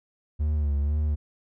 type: tone with vibrato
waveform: triangle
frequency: 73.42 Hz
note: D2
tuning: in tune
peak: -20 dBFS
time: 0.39-1.16 s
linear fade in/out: 20 ms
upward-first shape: sine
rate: 2 Hz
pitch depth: 60 cents each way
effects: none